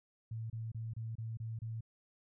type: tone bursts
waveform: sine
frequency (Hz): 112.7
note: A2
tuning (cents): +42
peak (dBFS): -38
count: 7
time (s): 0.31-1.808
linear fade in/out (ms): 5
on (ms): 190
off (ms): 28
effects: none